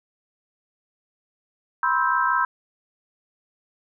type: chord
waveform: sine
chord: C major seventh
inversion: third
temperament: just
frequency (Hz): 981.1 / 1046.5 / 1308.1 / 1569.8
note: B5 / C6 / E6 / G6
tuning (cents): -12 / 0 / -14 / +2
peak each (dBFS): -24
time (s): 1.83-2.45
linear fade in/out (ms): 2
effects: none